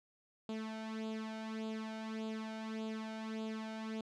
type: tone with flanger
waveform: sawtooth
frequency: 220 Hz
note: A3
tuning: in tune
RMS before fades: -42 dBFS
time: 0.49-4.01 s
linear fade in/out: 2 ms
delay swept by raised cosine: 0.26 to 1.36 ms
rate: 1.7 Hz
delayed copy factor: +0.7
effects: low-pass 5000 Hz 12 dB/octave